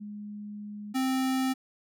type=tone pair in turn; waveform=sine / square; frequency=207.7 / 261.7 Hz; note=G#3 / C4; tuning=0 / 0 cents; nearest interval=major third; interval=400 cents; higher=second; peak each=-37 / -26 dBFS; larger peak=second; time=0-0.94 / 0.94-1.54 s; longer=first; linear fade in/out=20 ms; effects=none